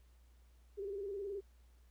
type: tone with vibrato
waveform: sine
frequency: 398.2 Hz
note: G4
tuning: 27 cents sharp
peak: -39 dBFS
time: 0.77-1.41 s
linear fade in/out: 20 ms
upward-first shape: square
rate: 19 Hz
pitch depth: 56 cents each way
effects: added 60 Hz sine -61 dBFS peak until 1.9 s + pink hiss -75 dBFS RMS until 1.9 s